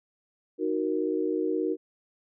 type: chord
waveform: sine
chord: D# minor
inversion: none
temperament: equal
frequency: 311.1 / 370 / 466.2 Hz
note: D#4 / F#4 / A#4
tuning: 0 / 0 / 0 cents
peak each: -29 / -29 / -30 dBFS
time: 0.58-1.77 s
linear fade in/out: 50 ms
effects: none